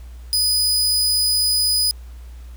sawtooth tone, 4978 Hz, D#8, in tune, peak -13 dBFS, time 0.33-1.91 s, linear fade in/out 0 ms, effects added 60 Hz sine -34 dBFS peak until 2.56 s + pink hiss -53 dBFS RMS until 2.56 s

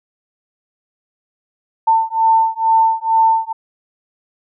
sine beating tone pair, 895 / 897.2 Hz, A5 / A5, +29 / +34 cents, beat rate 2.2 Hz, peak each -14 dBFS, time 1.87-3.53 s, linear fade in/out 10 ms, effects none

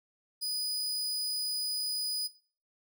sawtooth tone, 4967 Hz, D#8, 4 cents flat, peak -29 dBFS, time 0.41-2.28 s, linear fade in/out 20 ms, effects noise-tail reverb RT60 0.4 s tail -17 dB re dry

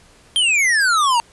square exponential sweep, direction down, 3227 to 909 Hz, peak -14 dBFS, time 0.36-1.2 s, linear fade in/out 0 ms, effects pink hiss -50 dBFS RMS until 1.32 s + resampled to 24000 Hz

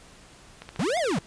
click train, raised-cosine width 0.3 ms, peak -23 dBFS, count 8, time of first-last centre 0.62-1.113 s, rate 14.2 Hz
square linear two-way sweep, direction up then down, 123.47 to 740 to 123.47 Hz, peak -24 dBFS, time 0.79-1.19 s, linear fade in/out 5 ms, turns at 0.98 s
effects pink hiss -51 dBFS RMS until 1.26 s + resampled to 22050 Hz

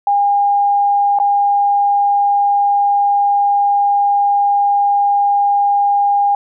sine tone with dropouts, 810 Hz, G#5, 43 cents flat, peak -10 dBFS, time 0.07-6.35 s, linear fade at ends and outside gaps 2 ms, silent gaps 1.188-1.199 s, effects none

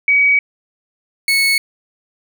sine / 30% pulse tone pair in turn, 2266 / 2204 Hz, C#7 / C#7, +37 / -11 cents, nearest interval unison, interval 48 cents, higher first, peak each -9 dBFS, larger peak neither, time 0.08-0.39 / 1.28-1.58 s, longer first, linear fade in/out 2 ms, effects none

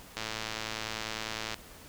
click train, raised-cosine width 0.2 ms, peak -17 dBFS, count 152, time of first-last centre 0.17-1.543 s, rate 110 Hz, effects pink hiss -51 dBFS RMS until 1.88 s

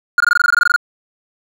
triangle tone bursts, 1424 Hz, F6, 33 cents sharp, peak -6 dBFS, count 14, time 0.18-0.762 s, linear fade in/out 2 ms, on 23 ms, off 20 ms, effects none

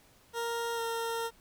20% pulse tone with pitch glide, 466.2 to 459.8 Hz, A#4 to A#4, 0 to -24 cents, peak -27 dBFS, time 0.33-1.31 s, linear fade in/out 50 ms, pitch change -24 cents, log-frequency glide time 0.75-0.8 s, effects pink hiss -62 dBFS RMS until 1.4 s

